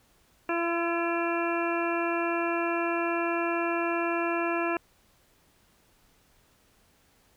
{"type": "harmonic tone with a mistuned harmonic", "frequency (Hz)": 339.7, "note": "F4", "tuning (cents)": -48, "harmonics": [1, 2, 3, 4, 5, 7, 8], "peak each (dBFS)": [-29, -32, -34, -35, -36, -37, -38], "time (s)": [0.49, 4.77], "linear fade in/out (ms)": 2, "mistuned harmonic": 4, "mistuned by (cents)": -18, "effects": ["pink hiss -64 dBFS RMS until 7.36 s"]}